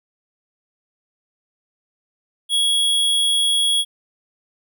square tone, 3330 Hz, G#7, 4 cents sharp, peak -16 dBFS, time 2.49-3.85 s, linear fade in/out 50 ms, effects none

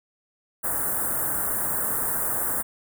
white band-stop noise, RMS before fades -26 dBFS, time 0.63-2.63 s, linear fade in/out 20 ms, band 1700 to 8400 Hz, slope 48 dB/octave, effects none

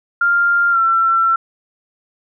sine tone with pitch glide, 1396.9 to 1347.8 Hz, F6 to E6, 0 to +38 cents, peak -11 dBFS, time 0.21-1.36 s, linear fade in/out 5 ms, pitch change -62 cents, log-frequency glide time 0.71-0.79 s, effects none

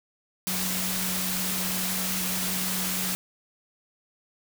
sine tone in noise, 185 Hz, F#3, in tune, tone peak -33 dBFS, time 0.47-3.15 s, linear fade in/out 0 ms, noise white, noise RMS -29 dBFS, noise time 0.47-3.15 s, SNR -7 dB, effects none

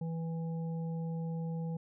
harmonic tone, 164.4 Hz, E3, 4 cents flat, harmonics 1 / 3 / 5, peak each -34 / -46 / -52 dBFS, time 0.01-1.77 s, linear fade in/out 5 ms, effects none

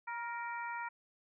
harmonic tone with a mistuned harmonic, 466.2 Hz, A#4, in tune, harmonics 2 / 3 / 4 / 5, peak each -40 / -44 / -46 / -48 dBFS, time 0.07-0.89 s, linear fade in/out 10 ms, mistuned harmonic 2, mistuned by +28 cents, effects none

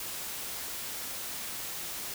white noise, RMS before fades -38 dBFS, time 0-2.14 s, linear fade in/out 2 ms, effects none

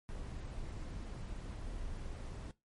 brown noise, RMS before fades -43 dBFS, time 0.09-2.51 s, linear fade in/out 0 ms, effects noise-tail reverb RT60 0.2 s tail -19 dB re dry + MP3 48 kbps

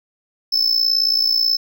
triangle tone with amplitude modulation, 5260 Hz, E8, 5 cents flat, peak -10 dBFS, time 0.52-1.57 s, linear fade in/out 10 ms, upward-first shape sine, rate 58.5 Hz, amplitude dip 75%, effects none

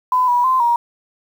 sine tone with pitch steps, 1008 / 972 / 1035 / 947 Hz, B5 / B5 / C6 / A#5, +35 / -28 / -19 / +27 cents, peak -12 dBFS, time 0.12-0.76 s, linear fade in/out 2 ms, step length 160 ms, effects 7-bit

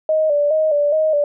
sine tone with vibrato, 604 Hz, D5, 48 cents sharp, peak -13 dBFS, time 0.09-1.24 s, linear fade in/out 2 ms, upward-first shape square, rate 2.4 Hz, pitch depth 62 cents each way, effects none

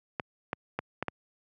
clicks, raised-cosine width 0.5 ms, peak -15 dBFS, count 5, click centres 0.198 / 0.531 / 0.79 / 1.026 / 1.083 s, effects high-pass 100 Hz 12 dB/octave

